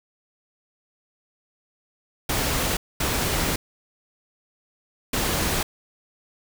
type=noise bursts at uneven times; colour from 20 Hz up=pink; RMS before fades=-24 dBFS; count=3; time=2.29-2.77 / 3-3.56 / 5.13-5.63 s; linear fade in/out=5 ms; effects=none